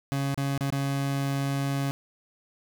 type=tone with dropouts; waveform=30% pulse; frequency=138.59 Hz; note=C#3; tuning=in tune; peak=-23 dBFS; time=0.12-1.91 s; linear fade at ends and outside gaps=0 ms; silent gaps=0.344-0.376 / 0.577-0.608 / 0.703-0.724 s; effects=none